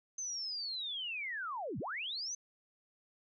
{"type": "linear two-way sweep", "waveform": "sine", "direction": "down then up", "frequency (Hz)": [6272, 92.5, 6272], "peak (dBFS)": -37, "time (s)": [0.18, 2.35], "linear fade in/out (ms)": 5, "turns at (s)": 1.79, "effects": []}